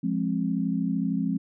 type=chord; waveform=sine; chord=F minor; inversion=none; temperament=equal with one note detuned; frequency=174.61 / 207.7 / 265.4 Hz; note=F3 / Ab3 / C4; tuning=0 / 0 / +25 cents; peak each=-28 dBFS; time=0.03-1.38 s; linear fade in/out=10 ms; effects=none

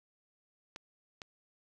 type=clicks; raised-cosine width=0.2 ms; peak=-26 dBFS; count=2; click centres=0.761 / 1.218 s; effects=none

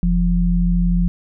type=tone pair together; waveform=sine; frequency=43.44 / 174.61 Hz; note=F1 / F3; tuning=-8 / 0 cents; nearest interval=2 octaves; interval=2408 cents; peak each=-16 dBFS; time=0.03-1.08 s; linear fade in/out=0 ms; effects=none

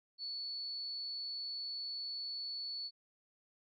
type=tone; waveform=sine; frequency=4435 Hz; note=C#8; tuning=in tune; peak=-39 dBFS; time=0.18-2.91 s; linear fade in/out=50 ms; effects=none

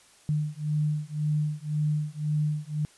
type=beating tone pair; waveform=sine; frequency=150 / 151.9 Hz; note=D3 / D#3; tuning=+37 / -41 cents; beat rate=1.9 Hz; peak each=-28 dBFS; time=0.29-2.85 s; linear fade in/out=0 ms; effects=white hiss -57 dBFS RMS until 2.97 s + resampled to 24000 Hz

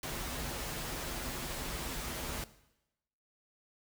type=noise with comb filter; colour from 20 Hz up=pink; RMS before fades=-39 dBFS; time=0.03-2.44 s; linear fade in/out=2 ms; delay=10 ms; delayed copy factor=-0.55; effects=noise-tail reverb RT60 0.9 s tail -17 dB re dry

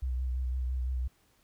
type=tone with vibrato; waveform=sine; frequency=63.4 Hz; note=B1; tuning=46 cents sharp; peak=-28 dBFS; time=0.02-1.08 s; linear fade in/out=10 ms; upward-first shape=sine; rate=5.9 Hz; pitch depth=36 cents each way; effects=tanh soft clip ceiling -24 dBFS + pink hiss -68 dBFS RMS until 1.43 s

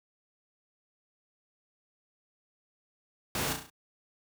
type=noise with echo; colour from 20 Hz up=pink; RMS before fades=-32 dBFS; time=3.35-3.53 s; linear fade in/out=2 ms; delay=34 ms; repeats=5; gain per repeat=-5 dB; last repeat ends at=3.7 s; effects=high-pass 80 Hz 12 dB/octave

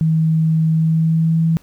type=tone with pitch glide; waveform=sine; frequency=159.9 to 163.26 Hz; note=D#3 to E3; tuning=+48 to -16 cents; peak=-12 dBFS; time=0.01-1.57 s; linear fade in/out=0 ms; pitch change=+36 cents; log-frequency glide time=0.69-1.44 s; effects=pink hiss -53 dBFS RMS until 1.62 s

